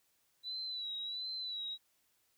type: tone with vibrato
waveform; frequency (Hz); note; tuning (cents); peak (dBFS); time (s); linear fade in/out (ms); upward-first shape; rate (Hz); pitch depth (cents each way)
sine; 3951; B7; 0; -38; 0.43-1.78; 50; sine; 1.4; 60
effects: white hiss -75 dBFS RMS until 2.37 s